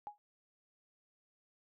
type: tone with exponential decay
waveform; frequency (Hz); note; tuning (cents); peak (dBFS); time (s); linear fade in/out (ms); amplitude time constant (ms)
sine; 830.6; G#5; 0; -37; 0.07-0.18; 0; 23
effects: none